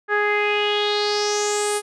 sawtooth tone with low-pass filter sweep, 415.3 Hz, G#4, in tune, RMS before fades -21 dBFS, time 0.08-1.82 s, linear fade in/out 50 ms, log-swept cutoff 1600 to 10000 Hz, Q 5.1, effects none

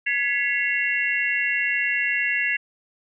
sine tone cluster, 1684 / 1987 / 2176 / 2741 Hz, G#6 / B6 / C#7 / F7, +24 / +10 / -33 / -33 cents, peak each -26 dBFS, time 0.06-2.57 s, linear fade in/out 10 ms, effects none

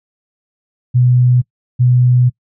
sine tone pair in turn, 124.4 / 124.4 Hz, B2 / B2, +13 / +13 cents, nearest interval unison, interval 0 cents, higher neither, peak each -7 dBFS, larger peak neither, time 0.94-1.42 / 1.79-2.3 s, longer second, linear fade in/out 20 ms, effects noise-tail reverb RT60 0.1 s tail -23 dB re dry

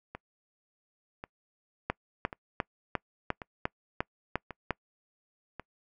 two click trains, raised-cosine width 0.5 ms, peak -24 / -13 dBFS, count 6 / 9, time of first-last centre 0.15-5.597 / 1.9-4.707 s, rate 0.918 / 2.85 Hz, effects noise-tail reverb RT60 0.1 s tail -25 dB re dry

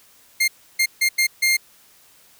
sawtooth tone bursts at uneven times, 2116 Hz, C7, 19 cents sharp, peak -12 dBFS, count 5, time 0.4-0.48 / 0.79-0.86 / 1.01-1.09 / 1.18-1.27 / 1.42-1.57 s, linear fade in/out 10 ms, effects white hiss -53 dBFS RMS until 2.39 s

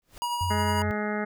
pink noise with exponential growth, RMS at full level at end -42 dBFS, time 0.02-0.18 s, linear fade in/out 1 ms, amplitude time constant 34 ms
square tone with tremolo, 960 Hz, B5, 49 cents flat, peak -26 dBFS, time 0.22-0.82 s, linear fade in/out 0 ms, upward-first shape triangle, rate 11 Hz, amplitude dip 40%
sine tone, 91.6 Hz, F#2, 17 cents flat, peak -27 dBFS, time 0.41-0.91 s, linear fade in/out 0 ms
harmonic tone, 210 Hz, G#3, 19 cents sharp, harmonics 1 / 2 / 3 / 4 / 6 / 7 / 8 / 9 / 10, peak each -30 / -33 / -35 / -36 / -38 / -38 / -39 / -40 / -40 dBFS, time 0.5-1.25 s, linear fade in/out 10 ms
effects none

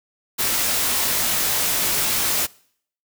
white noise with comb filter, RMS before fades -21 dBFS, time 0.38-2.47 s, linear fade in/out 20 ms, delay 19 ms, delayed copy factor -0.7, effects noise-tail reverb RT60 0.6 s tail -23 dB re dry

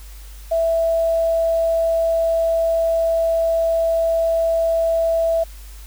sine tone with quantisation, 660 Hz, E5, 2 cents sharp, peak -15 dBFS, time 0.51-5.44 s, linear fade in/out 10 ms, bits 7, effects added 50 Hz sine -35 dBFS peak until 5.86 s + white hiss -46 dBFS RMS until 5.86 s

